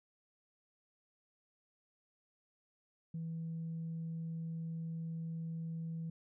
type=tone; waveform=sine; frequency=163.8 Hz; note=E3; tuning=11 cents flat; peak=-37 dBFS; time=3.14-6.1 s; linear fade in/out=5 ms; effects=tanh soft clip ceiling -35 dBFS